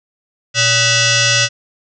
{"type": "tone with frequency modulation", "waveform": "sine", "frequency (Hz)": 1500, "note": "F#6", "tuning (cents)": 23, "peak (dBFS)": -10, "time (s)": [0.54, 1.49], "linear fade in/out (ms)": 50, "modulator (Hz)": 690, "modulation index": 7.1, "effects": []}